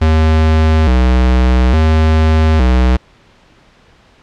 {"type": "tone with vibrato", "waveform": "square", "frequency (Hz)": 70.4, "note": "C#2", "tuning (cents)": 27, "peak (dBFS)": -8, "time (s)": [0.01, 2.97], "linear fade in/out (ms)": 10, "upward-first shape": "square", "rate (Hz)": 0.58, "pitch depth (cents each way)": 200, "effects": ["pink hiss -47 dBFS RMS until 4.22 s", "low-pass 4000 Hz 12 dB/octave"]}